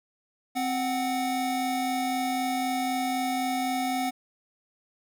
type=tone pair together; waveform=square; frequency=261.3 / 740 Hz; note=C4 / F#5; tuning=-2 / 0 cents; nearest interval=octave + tritone; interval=1802 cents; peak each=-30 / -29 dBFS; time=0.55-4.11 s; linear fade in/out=20 ms; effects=none